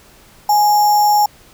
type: tone with sample-and-hold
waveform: sine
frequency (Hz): 835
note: G#5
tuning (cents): +9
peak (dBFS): -9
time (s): 0.49-1.26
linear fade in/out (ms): 5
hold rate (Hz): 6300
effects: pink hiss -46 dBFS RMS until 1.53 s